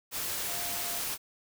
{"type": "tone in noise", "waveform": "sine", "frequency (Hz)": 698.5, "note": "F5", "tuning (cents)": 0, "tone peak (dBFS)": -44, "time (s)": [0.45, 1.02], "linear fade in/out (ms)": 50, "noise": "white", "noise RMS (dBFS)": -34, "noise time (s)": [0.11, 1.18], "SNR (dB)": -13, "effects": []}